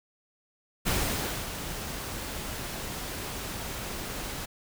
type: noise with ADSR envelope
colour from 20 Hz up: pink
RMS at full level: -27 dBFS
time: 0.85-4.46 s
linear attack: 25 ms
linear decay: 590 ms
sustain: -9 dB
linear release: 13 ms
effects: none